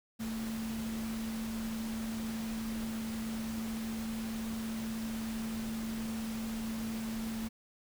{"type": "tone in noise", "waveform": "sine", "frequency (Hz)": 223.4, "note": "A3", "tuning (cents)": 27, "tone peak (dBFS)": -35, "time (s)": [0.19, 7.49], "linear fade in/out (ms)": 20, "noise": "pink", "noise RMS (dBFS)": -45, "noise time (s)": [0.19, 7.49], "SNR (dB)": 7, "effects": []}